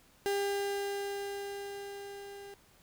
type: tone with level ramp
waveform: 35% pulse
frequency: 400.4 Hz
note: G4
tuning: 37 cents sharp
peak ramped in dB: -27 to -44 dBFS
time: 0.26-2.54 s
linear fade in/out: 0 ms
effects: pink hiss -63 dBFS RMS until 2.82 s